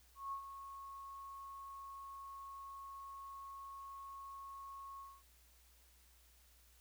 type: tone with ADSR envelope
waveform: sine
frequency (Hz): 1097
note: C#6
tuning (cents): -18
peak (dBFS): -39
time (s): 0.15-5.23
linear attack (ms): 170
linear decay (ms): 91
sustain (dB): -9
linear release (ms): 240
effects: added 60 Hz sine -67 dBFS peak until 6.8 s + white hiss -69 dBFS RMS until 6.8 s